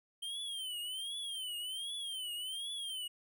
square tone with vibrato, 3130 Hz, G7, 3 cents flat, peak -39 dBFS, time 0.22-3.08 s, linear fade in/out 10 ms, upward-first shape triangle, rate 1.3 Hz, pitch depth 170 cents each way, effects none

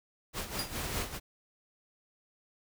pink noise with tremolo, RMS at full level -35 dBFS, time 0.33-1.2 s, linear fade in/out 50 ms, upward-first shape sine, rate 4.9 Hz, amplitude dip 70%
sawtooth tone with exponential decay, 4852 Hz, D#8, 44 cents flat, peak -28 dBFS, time 0.59-0.74 s, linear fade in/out 2 ms, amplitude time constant 32 ms
pink noise, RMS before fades -38 dBFS, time 0.83-1.03 s, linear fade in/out 10 ms
effects none

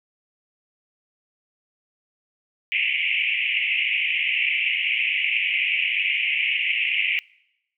pink band-pass noise, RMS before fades -23 dBFS, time 2.72-7.19 s, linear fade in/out 0 ms, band 2100 to 2900 Hz, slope 96 dB/octave, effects noise-tail reverb RT60 0.9 s tail -26 dB re dry

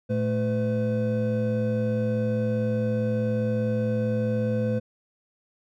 triangle tone cluster, 113.4 / 218.2 / 506 Hz, A#2 / A3 / B4, -47 / -14 / +42 cents, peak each -25 dBFS, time 0.09-4.8 s, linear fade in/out 20 ms, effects none

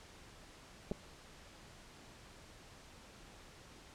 clicks, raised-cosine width 2 ms, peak -25 dBFS, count 2, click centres 0.913 / 0.918 s, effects pink hiss -57 dBFS RMS until 3.94 s + low-pass 8000 Hz 12 dB/octave

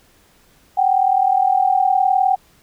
sine tone pair together, 750 / 789.5 Hz, F#5 / G5, +23 / +12 cents, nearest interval minor second, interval 89 cents, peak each -15 / -16 dBFS, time 0.77-2.36 s, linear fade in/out 10 ms, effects pink hiss -54 dBFS RMS until 2.62 s

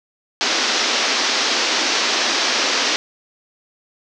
white band-pass noise, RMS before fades -19 dBFS, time 0.41-2.96 s, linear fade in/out 0 ms, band 230 to 6000 Hz, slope 48 dB/octave, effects none

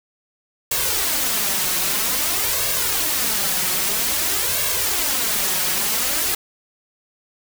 white noise with flanger, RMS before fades -21 dBFS, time 0.71-6.35 s, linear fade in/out 5 ms, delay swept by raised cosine 1.8 to 5.5 ms, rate 0.51 Hz, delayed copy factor +0.65, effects none

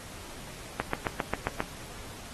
click train, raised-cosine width 0.5 ms, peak -12 dBFS, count 7, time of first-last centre 0.8-1.604 s, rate 7.46 Hz, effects pink hiss -45 dBFS RMS until 2.33 s + AAC 32 kbps

